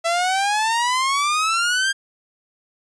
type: exponential sweep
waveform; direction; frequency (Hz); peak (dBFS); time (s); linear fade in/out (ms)
sawtooth; up; 662 to 1614; -14; 0.04-1.93; 20
effects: resampled to 22050 Hz